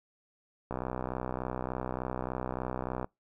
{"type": "click train", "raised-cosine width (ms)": 1, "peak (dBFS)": -20, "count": 149, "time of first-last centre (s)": [0.71, 3.044], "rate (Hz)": 63.4, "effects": ["noise-tail reverb RT60 0.2 s tail -25 dB re dry"]}